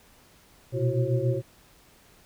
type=tone cluster; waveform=sine; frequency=119.7 / 126.8 / 340.3 / 375.1 / 540 Hz; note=A#2 / B2 / F4 / F#4 / C#5; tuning=+46 / +46 / -45 / +24 / -45 cents; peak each=-27 / -26 / -34 / -31 / -31 dBFS; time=0.72-1.42 s; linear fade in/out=50 ms; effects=pink hiss -57 dBFS RMS until 2.25 s